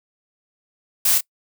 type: noise with echo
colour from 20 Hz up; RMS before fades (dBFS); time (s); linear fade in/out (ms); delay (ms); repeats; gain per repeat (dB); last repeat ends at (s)
blue; -17; 1.05-1.18; 5; 29; 1; -7; 1.209
effects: noise-tail reverb RT60 0.1 s tail -24 dB re dry